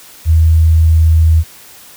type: tone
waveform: sine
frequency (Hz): 80.5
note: E2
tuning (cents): -41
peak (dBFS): -5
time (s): 0.25-1.44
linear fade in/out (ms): 50
effects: white hiss -38 dBFS RMS until 1.96 s